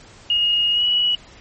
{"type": "tone with pitch glide", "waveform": "sine", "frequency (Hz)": [2864, 2929], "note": ["F7", "F#7"], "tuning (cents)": [43, -18], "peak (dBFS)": -15, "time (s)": [0.3, 1.15], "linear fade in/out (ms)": 2, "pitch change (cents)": 39, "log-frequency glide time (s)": [0.73, 0.82], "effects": ["pink hiss -45 dBFS RMS until 1.4 s", "MP3 32 kbps"]}